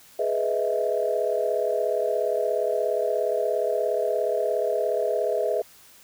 sine chord, E major seventh, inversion first, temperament equal with one note detuned, 420.1 / 493.9 / 622.3 / 659.3 Hz, G#4 / B4 / D#5 / E5, +20 / 0 / 0 / 0 cents, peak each -27 dBFS, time 0.19-5.62 s, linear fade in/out 5 ms, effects tanh soft clip ceiling -11 dBFS + white hiss -52 dBFS RMS until 6.03 s

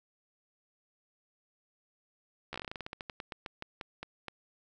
slowing click train, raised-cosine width 0.3 ms, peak -23 dBFS, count 22, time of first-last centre 2.53-4.283 s, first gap 13 ms, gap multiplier 1.16, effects none

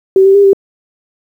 sine tone with pitch steps, 383.1 / 389.3 / 401.8 / 392.2 Hz, G4 / G4 / G4 / G4, -40 / -12 / +43 / +1 cents, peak -3 dBFS, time 0.16-0.532 s, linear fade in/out 2 ms, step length 93 ms, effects 7-bit

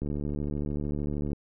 click train, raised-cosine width 3 ms, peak -20 dBFS, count 97, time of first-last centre 0.02-1.331 s, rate 73.2 Hz, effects none

